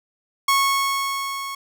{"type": "tone with level ramp", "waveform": "sawtooth", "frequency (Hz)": 1100, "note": "C#6", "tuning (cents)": -14, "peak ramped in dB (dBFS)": [-11, -25], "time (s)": [0.48, 1.55], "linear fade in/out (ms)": 5, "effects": []}